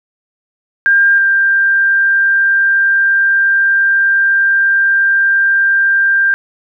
sine tone pair in turn, 1600 / 1587.1 Hz, G6 / G6, +35 / +21 cents, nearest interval unison, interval 14 cents, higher first, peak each -6 / -8 dBFS, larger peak first, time 0.86-1.18 / 1.18-6.34 s, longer second, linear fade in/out 0 ms, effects none

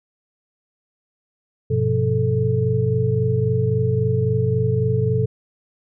sine tone cluster, 100.6 / 124.3 / 174.9 / 437.5 Hz, G2 / B2 / F3 / A4, +45 / +12 / +3 / -10 cents, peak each -23 / -19 / -27 / -22 dBFS, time 1.7-5.26 s, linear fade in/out 10 ms, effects none

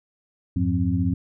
sine tone cluster, 86 / 101.5 / 176.8 / 264 Hz, F2 / G#2 / F3 / C4, -26 / -39 / +22 / +16 cents, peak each -25 dBFS, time 0.56-1.14 s, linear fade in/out 5 ms, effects none

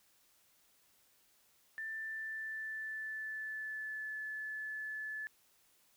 sine tone with pitch glide, 1776 to 1730.4 Hz, A6 to A6, +16 to -29 cents, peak -39 dBFS, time 1.78-5.27 s, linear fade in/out 0 ms, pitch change -45 cents, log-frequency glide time 1.88-4.17 s, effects white hiss -70 dBFS RMS until 5.96 s

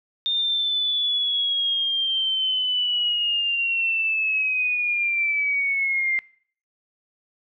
sine linear sweep, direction down, 3637 to 2091 Hz, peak -20 dBFS, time 0.26-6.19 s, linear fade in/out 0 ms, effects noise-tail reverb RT60 0.5 s tail -21 dB re dry

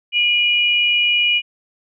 sine tone pair together, 2427 / 2911 Hz, D#7 / F#7, -44 / -29 cents, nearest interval minor third, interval 315 cents, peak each -16 dBFS, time 0.12-1.42 s, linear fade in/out 50 ms, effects none

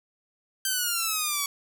5% pulse exponential sweep, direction down, 1567 to 1121 Hz, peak -14 dBFS, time 0.65-1.46 s, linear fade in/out 2 ms, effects none

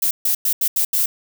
violet noise bursts at uneven times, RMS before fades -18 dBFS, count 6, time 0.02-0.11 / 0.25-0.35 / 0.45-0.53 / 0.61-0.68 / 0.76-0.85 / 0.93-1.06 s, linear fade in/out 5 ms, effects none

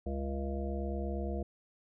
harmonic tone, 68.5 Hz, C#2, 20 cents flat, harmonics 1 / 3 / 5 / 7 / 9 / 10, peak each -35 / -40 / -42 / -43 / -45 / -45 dBFS, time 0.06-1.43 s, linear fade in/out 5 ms, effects none

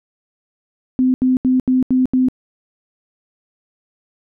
sine tone bursts, 256.5 Hz, C4, 34 cents flat, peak -11 dBFS, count 6, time 0.99-2.285 s, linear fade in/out 0 ms, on 150 ms, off 79 ms, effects none

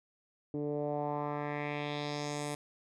10% pulse tone with low-pass filter sweep, 146.83 Hz, D3, in tune, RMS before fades -36 dBFS, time 0.54-2.55 s, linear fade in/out 2 ms, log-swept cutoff 350 to 10000 Hz, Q 2.4, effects none

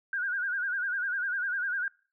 sine tone with vibrato, 1528 Hz, G6, 45 cents flat, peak -28 dBFS, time 0.13-1.88 s, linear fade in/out 2 ms, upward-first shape sine, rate 10 Hz, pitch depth 110 cents each way, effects noise-tail reverb RT60 0.4 s tail -23 dB re dry

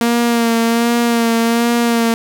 sawtooth tone with vibrato, 233.1 Hz, A#3, in tune, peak -8 dBFS, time 0.01-2.14 s, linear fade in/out 0 ms, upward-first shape sine, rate 1.3 Hz, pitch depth 29 cents each way, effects none

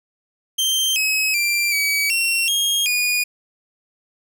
sawtooth tone with pitch steps, 3143 / 2557 / 2365 / 2278 / 2728 / 3250 / 2453 Hz, G7 / D#7 / D7 / C#7 / F7 / G#7 / D#7, +4 / +47 / +12 / +47 / -41 / -38 / -25 cents, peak -14 dBFS, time 0.58-3.24 s, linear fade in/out 10 ms, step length 380 ms, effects none

